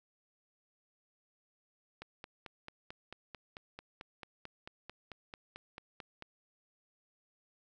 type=click train; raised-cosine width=0.3 ms; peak=-29 dBFS; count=20; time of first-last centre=2.02-6.224 s; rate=4.52 Hz; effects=none